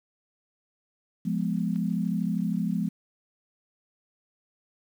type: chord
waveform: sine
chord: F diminished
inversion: none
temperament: equal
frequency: 174.61 / 207.7 / 246.9 Hz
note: F3 / Ab3 / Cb4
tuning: 0 / 0 / 0 cents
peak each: -28 / -28 / -32 dBFS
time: 1.25-2.89 s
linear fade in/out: 10 ms
type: click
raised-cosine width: 0.3 ms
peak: -34 dBFS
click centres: 1.76 s
effects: 9-bit